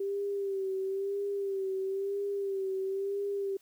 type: tone with vibrato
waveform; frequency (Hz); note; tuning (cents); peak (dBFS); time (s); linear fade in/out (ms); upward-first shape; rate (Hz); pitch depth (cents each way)
sine; 392; G4; 0; -30; 0-3.57; 5; sine; 1; 46
effects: white hiss -66 dBFS RMS until 3.61 s